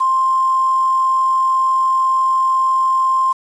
sine tone with quantisation, 1051 Hz, C6, 7 cents sharp, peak -12 dBFS, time 0-3.33 s, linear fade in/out 10 ms, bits 6, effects resampled to 22050 Hz

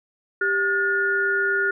sine tone cluster, 393.7 / 1436 / 1764 Hz, G4 / F6 / A6, +8 / +48 / +4 cents, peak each -26 / -20 / -29 dBFS, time 0.41-1.71 s, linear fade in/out 5 ms, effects none

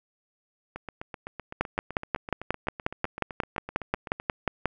two click trains, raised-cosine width 0.5 ms, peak -9 / -21 dBFS, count 18 / 28, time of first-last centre 1.61-4.657 / 0.76-4.199 s, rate 5.58 / 7.85 Hz, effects none

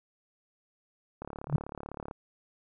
click train, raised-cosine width 1 ms, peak -25 dBFS, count 33, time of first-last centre 1.22-2.111 s, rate 35.9 Hz
sine tone with exponential growth, 145.4 Hz, D3, 17 cents flat, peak -16 dBFS, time 1.47-1.56 s, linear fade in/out 2 ms, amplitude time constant 19 ms
effects none

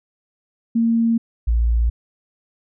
sine tone pair in turn, 229.6 / 57.7 Hz, A#3 / A#1, -26 / -17 cents, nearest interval 2 octaves, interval 2391 cents, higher first, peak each -14 dBFS, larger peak neither, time 0.75-1.18 / 1.47-1.9 s, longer neither, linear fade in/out 10 ms, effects none

